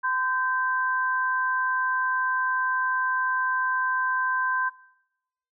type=tone pair together; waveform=sine; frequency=1023 / 1562.8 Hz; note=C6 / G6; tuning=-39 / -6 cents; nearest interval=perfect fifth; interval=733 cents; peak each=-25 dBFS; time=0.03-4.7 s; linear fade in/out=20 ms; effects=noise-tail reverb RT60 0.9 s tail -23 dB re dry